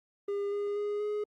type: tone with pitch steps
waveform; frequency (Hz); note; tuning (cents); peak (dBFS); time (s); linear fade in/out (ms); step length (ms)
triangle; 403.6 / 408.5 / 413.5 / 418.6; G#4 / G#4 / G#4 / G#4; -49 / -29 / -8 / +14; -28; 0.28-1.24; 5; 240
effects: Opus 32 kbps